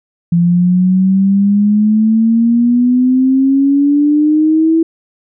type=exponential sweep; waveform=sine; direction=up; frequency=170 to 328.8 Hz; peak=-7 dBFS; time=0.32-4.83 s; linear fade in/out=5 ms; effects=none